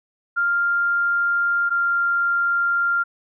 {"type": "tone pair in turn", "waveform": "sine", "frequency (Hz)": [1396.9, 1391.7], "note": ["F6", "F6"], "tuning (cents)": [0, -6], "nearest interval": "unison", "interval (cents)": 6, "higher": "first", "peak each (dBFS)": -17, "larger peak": "neither", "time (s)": [[0.36, 1.7], [1.7, 3.04]], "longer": "neither", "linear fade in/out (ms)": 20, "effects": []}